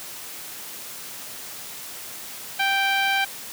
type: tone with low-pass filter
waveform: 10% pulse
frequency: 784 Hz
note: G5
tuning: in tune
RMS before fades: -22 dBFS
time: 2.59-3.25 s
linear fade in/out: 10 ms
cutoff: 2700 Hz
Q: 0.99
effects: white hiss -37 dBFS RMS until 3.52 s + high-pass 100 Hz 12 dB/octave